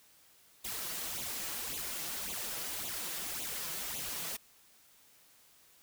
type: noise with flanger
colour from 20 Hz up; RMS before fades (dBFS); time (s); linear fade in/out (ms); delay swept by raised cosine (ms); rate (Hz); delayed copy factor
white; -39; 0.64-4.37; 10; 0.28 to 6.18; 1.8; +0.75
effects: white hiss -63 dBFS RMS until 5.82 s